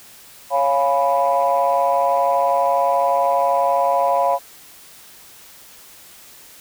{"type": "chord", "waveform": "sine", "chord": "C# dominant seventh", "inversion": "none", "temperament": "equal", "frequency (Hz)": [554.4, 698.5, 830.6, 987.8], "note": ["C#5", "E#5", "G#5", "B5"], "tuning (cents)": [0, 0, 0, 0], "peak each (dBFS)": [-19, -18, -23, -19], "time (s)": [0.5, 4.39], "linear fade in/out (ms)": 50, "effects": ["tanh soft clip ceiling -7 dBFS", "white hiss -44 dBFS RMS until 6.6 s"]}